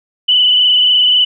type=tone with frequency modulation; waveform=sine; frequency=2987 Hz; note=F#7; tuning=16 cents sharp; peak=-7 dBFS; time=0.28-1.25 s; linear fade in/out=10 ms; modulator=23.6 Hz; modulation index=2.7; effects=none